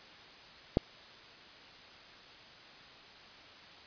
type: click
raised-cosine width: 2 ms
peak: -11 dBFS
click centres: 0.771 s
effects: white hiss -53 dBFS RMS until 3.86 s + resampled to 11025 Hz